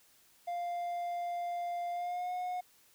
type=tone with pitch glide; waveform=triangle; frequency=698.5 to 724.4 Hz; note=F5 to F#5; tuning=0 to -37 cents; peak=-32 dBFS; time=0.47-2.61 s; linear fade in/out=10 ms; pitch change=+63 cents; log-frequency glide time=1.91-2.33 s; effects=white hiss -65 dBFS RMS until 2.94 s